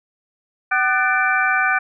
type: tone cluster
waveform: sine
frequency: 762 / 1209 / 1498 / 1765 / 2341 Hz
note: G5 / D6 / F#6 / A6 / D7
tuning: -49 / +50 / +21 / +5 / -6 cents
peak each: -23 / -23 / -18 / -24 / -23 dBFS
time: 0.71-1.79 s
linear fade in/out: 10 ms
effects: none